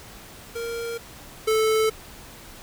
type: tone pair in turn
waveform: square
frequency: 465.1 / 437.9 Hz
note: A#4 / A4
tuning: -4 / -8 cents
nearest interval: minor second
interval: 104 cents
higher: first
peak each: -29 / -19 dBFS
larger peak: second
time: 0.55-0.98 / 1.47-1.9 s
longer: neither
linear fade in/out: 10 ms
effects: pink hiss -44 dBFS RMS until 2.62 s